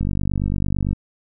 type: click train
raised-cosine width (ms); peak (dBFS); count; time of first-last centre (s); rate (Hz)
5; -10; 46; 0.01-0.93; 48.9
effects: none